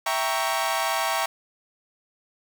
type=chord; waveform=sawtooth; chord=E diminished seventh; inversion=none; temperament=equal with one note detuned; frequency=659.3 / 784 / 932.3 / 1113.2 Hz; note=E5 / G5 / Bb5 / Db6; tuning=0 / 0 / 0 / +7 cents; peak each=-25 dBFS; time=0.06-1.26 s; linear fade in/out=5 ms; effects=7-bit